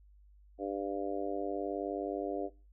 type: harmonic tone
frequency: 99.3 Hz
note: G2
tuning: 23 cents sharp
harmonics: 3 / 4 / 5 / 6 / 7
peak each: -38 / -39 / -40 / -41 / -41 dBFS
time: 0.58-2.5 s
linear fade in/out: 50 ms
effects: noise-tail reverb RT60 0.3 s tail -19 dB re dry + added 50 Hz sine -57 dBFS peak until 2.72 s